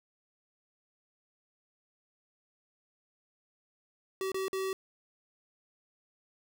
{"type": "tone with dropouts", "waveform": "square", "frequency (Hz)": 382.2, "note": "G4", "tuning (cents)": -44, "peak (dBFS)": -32, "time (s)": [4.21, 4.73], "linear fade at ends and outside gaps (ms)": 1, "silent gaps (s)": [[4.318, 4.344], [4.482, 4.53]], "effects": []}